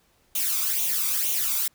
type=noise with flanger; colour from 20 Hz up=blue; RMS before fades=-25 dBFS; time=0.35-1.68 s; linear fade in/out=5 ms; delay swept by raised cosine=0.3 to 0.86 ms; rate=2.1 Hz; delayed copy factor=+0.7; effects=pink hiss -64 dBFS RMS until 1.74 s